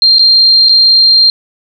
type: tone with dropouts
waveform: sine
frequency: 4186 Hz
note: C8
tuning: in tune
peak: -3 dBFS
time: 0.02-1.3 s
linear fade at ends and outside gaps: 1 ms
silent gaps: 0.185-0.193 / 0.687-0.693 s
effects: none